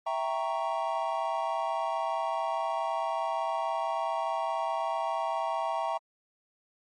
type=chord; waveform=triangle; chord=E diminished seventh; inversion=none; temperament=equal; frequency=659.3 / 784 / 932.3 / 1108.7 Hz; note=E5 / G5 / Bb5 / Db6; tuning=0 / 0 / 0 / 0 cents; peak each=-31 / -32 / -31 / -34 dBFS; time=0.06-5.98 s; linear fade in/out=10 ms; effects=MP3 48 kbps